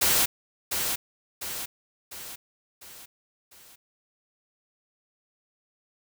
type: noise with echo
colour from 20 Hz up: white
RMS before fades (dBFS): -22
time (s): 0.01-0.26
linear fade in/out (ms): 10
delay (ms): 700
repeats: 5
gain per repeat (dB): -6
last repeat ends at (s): 3.76
effects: none